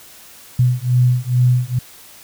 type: beating tone pair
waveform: sine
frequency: 123.47 / 125.77 Hz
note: B2 / B2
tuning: 0 / +32 cents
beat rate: 2.3 Hz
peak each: -15 dBFS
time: 0.59-1.79 s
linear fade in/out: 5 ms
effects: white hiss -42 dBFS RMS until 2.23 s